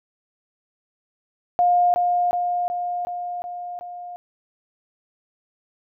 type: tone with echo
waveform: sine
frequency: 709 Hz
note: F5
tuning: 26 cents sharp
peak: -14 dBFS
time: 1.59-1.94 s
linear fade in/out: 0 ms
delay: 370 ms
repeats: 6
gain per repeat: -3 dB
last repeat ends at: 4.16 s
effects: none